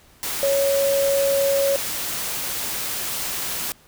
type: tone in noise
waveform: sine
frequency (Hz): 554.4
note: C#5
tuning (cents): 0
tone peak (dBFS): -17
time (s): 0.43-1.76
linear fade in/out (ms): 0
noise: white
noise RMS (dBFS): -27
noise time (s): 0.23-3.72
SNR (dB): +7
effects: pink hiss -53 dBFS RMS until 3.87 s